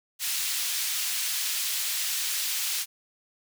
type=high-pass noise; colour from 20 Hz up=pink; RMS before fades=-29 dBFS; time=0.19-2.86 s; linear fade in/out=50 ms; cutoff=3100 Hz; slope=12 dB/octave; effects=none